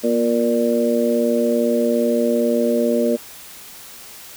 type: harmonic tone with a mistuned harmonic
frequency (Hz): 117.6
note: A#2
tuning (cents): +16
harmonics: 2 / 3 / 4 / 5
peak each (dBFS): -19 / -24 / -20 / -21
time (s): 0.03-3.17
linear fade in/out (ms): 20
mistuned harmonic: 2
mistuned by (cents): +23
effects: white hiss -39 dBFS RMS until 4.36 s